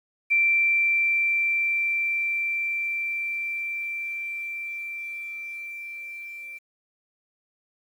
sine tone with level ramp, 2349 Hz, D7, in tune, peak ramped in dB -17 to -36 dBFS, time 0.3-6.59 s, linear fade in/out 20 ms, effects 9-bit

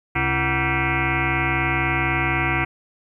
sine tone with frequency modulation, 1154 Hz, D6, 31 cents flat, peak -18 dBFS, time 0.15-2.65 s, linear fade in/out 10 ms, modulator 204 Hz, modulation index 6.3, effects 10-bit

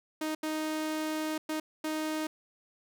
sawtooth tone bursts at uneven times, 311.1 Hz, D#4, in tune, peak -27 dBFS, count 4, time 0.21-0.35 / 0.43-1.38 / 1.49-1.6 / 1.84-2.27 s, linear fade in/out 5 ms, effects none

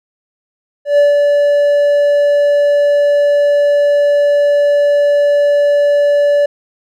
triangle tone with ADSR envelope, 578 Hz, D5, 28 cents flat, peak -3 dBFS, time 0.85-6.46 s, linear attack 130 ms, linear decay 160 ms, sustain -3 dB, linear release 6 ms, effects none

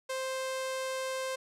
sawtooth tone with low-pass filter, 524 Hz, C5, 2 cents sharp, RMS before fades -35 dBFS, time 0.09-1.36 s, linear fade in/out 10 ms, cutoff 10000 Hz, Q 1.1, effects none

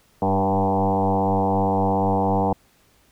sine tone with frequency modulation, 484.5 Hz, B4, 33 cents flat, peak -17 dBFS, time 0.22-2.53 s, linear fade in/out 2 ms, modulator 97.3 Hz, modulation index 4.3, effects pink hiss -59 dBFS RMS until 3.11 s

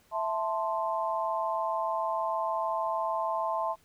sine chord, A minor, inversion second, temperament equal, 659.3 / 880 / 1046.5 Hz, E5 / A5 / C6, 0 / 0 / 0 cents, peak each -32 dBFS, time 0.11-3.76 s, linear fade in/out 50 ms, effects pink hiss -64 dBFS RMS until 3.84 s

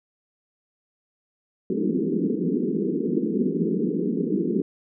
pink band-pass noise, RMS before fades -24 dBFS, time 1.7-4.62 s, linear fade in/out 2 ms, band 170 to 450 Hz, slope 96 dB/octave, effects none

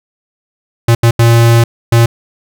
square tone bursts at uneven times, 116.54 Hz, A#2, in tune, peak -5 dBFS, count 4, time 0.88-0.95 / 1.03-1.11 / 1.19-1.64 / 1.92-2.06 s, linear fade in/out 5 ms, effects none

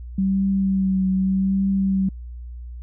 sine tone with vibrato, 191.7 Hz, G3, 38 cents flat, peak -17 dBFS, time 0.18-2.09 s, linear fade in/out 5 ms, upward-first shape triangle, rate 0.83 Hz, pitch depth 33 cents each way, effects added 60 Hz sine -32 dBFS peak until 2.82 s

